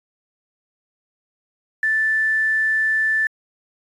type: tone with quantisation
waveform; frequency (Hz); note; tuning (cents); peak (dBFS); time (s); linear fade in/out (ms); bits
sine; 1760; A6; 0; -16; 1.83-3.27; 2; 7
effects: resampled to 24000 Hz